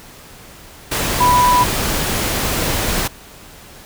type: tone in noise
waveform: sine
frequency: 987.8 Hz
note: B5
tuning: in tune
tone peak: -10 dBFS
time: 1.2-1.64 s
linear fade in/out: 10 ms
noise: pink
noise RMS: -19 dBFS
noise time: 0.91-3.08 s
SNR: +6 dB
effects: pink hiss -40 dBFS RMS until 3.85 s